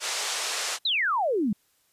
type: band-pass noise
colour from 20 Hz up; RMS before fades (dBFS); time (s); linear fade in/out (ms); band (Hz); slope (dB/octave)
white; -30; 0-0.79; 50; 460 to 7900; 24
type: exponential sweep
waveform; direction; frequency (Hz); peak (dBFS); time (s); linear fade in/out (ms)
sine; down; 4185 to 188.2; -22; 0.85-1.53; 5
effects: white hiss -67 dBFS RMS until 1.92 s + resampled to 32000 Hz